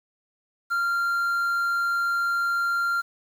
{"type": "tone with quantisation", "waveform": "triangle", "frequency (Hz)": 1387, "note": "F6", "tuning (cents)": -12, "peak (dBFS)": -20, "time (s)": [0.7, 3.02], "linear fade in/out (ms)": 20, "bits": 8, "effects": []}